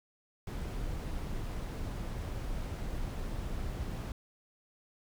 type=noise; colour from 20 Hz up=brown; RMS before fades=-37 dBFS; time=0.47-4.12 s; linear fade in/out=2 ms; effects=none